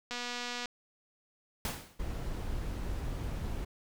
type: click train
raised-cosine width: 0.2 ms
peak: -21 dBFS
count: 134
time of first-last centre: 0.11-0.657 s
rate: 243 Hz
type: noise with exponential decay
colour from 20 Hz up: pink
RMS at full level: -33 dBFS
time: 1.65-2.06 s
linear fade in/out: 2 ms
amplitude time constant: 87 ms
type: noise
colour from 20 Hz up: brown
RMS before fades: -36 dBFS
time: 1.99-3.65 s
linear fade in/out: 10 ms
effects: none